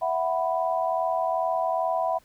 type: chord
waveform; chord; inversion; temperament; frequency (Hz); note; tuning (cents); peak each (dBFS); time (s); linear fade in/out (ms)
sine; E suspended second; none; just; 659.3 / 741.7 / 988.9; E5 / F#5 / B5; 0 / +4 / +2; -26 / -27 / -29; 0.01-2.19; 20
effects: pink hiss -60 dBFS RMS until 2.24 s